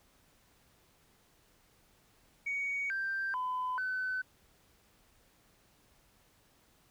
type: tone with pitch steps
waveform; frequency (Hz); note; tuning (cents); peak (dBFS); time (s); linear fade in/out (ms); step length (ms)
sine; 2242 / 1574 / 1009 / 1514; C#7 / G6 / B5 / F#6; +19 / +7 / +37 / +39; -31; 2.46-4.22; 10; 440
effects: tanh soft clip ceiling -28 dBFS + pink hiss -67 dBFS RMS until 6.9 s